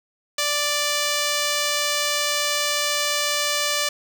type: tone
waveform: 5% pulse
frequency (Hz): 587.3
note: D5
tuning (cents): 0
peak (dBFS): -9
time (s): 0.38-3.89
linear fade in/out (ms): 5
effects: 7-bit